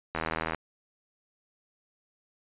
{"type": "click train", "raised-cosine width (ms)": 0.5, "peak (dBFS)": -15, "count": 33, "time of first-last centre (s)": [0.15, 0.547], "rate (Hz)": 80.6, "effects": ["resampled to 8000 Hz"]}